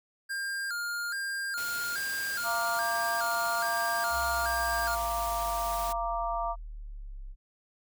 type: tone with vibrato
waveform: square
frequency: 1503 Hz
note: F#6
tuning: 27 cents sharp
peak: -32 dBFS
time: 0.29-4.96 s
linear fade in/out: 20 ms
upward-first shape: square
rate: 1.2 Hz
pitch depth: 110 cents each way
type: noise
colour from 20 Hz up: white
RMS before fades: -40 dBFS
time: 1.57-5.93 s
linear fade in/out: 10 ms
type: chord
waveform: sine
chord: Bb major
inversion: second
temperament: equal with one note detuned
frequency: 686.9 / 932.3 / 1174.7 Hz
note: F5 / Bb5 / D6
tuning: -29 / 0 / 0 cents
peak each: -32 / -34 / -34 dBFS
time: 2.43-6.56 s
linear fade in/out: 50 ms
type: exponential sweep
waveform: sine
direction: down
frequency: 68.3 to 32.52 Hz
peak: -38 dBFS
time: 4.1-7.36 s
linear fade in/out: 50 ms
effects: none